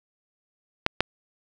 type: clicks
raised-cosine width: 0.3 ms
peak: -3 dBFS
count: 2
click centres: 0.864 / 1.006 s
effects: none